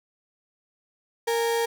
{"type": "tone pair together", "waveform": "35% pulse", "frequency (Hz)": [463.6, 826], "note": ["A#4", "G#5"], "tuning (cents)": [-10, -10], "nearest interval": "minor seventh", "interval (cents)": 1000, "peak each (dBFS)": [-21, -31], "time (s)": [1.27, 1.66], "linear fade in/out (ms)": 10, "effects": []}